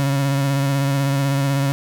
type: tone with vibrato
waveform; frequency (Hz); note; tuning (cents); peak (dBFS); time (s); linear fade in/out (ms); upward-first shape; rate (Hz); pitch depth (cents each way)
35% pulse; 138.5; C#3; -1; -15; 0-1.72; 0; sine; 16; 30
effects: none